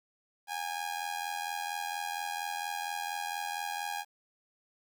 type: tone with amplitude modulation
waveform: sawtooth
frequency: 819 Hz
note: G#5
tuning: 24 cents flat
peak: -27 dBFS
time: 0.47-4.05 s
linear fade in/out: 50 ms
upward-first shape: sine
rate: 84.3 Hz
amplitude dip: 75%
effects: 11-bit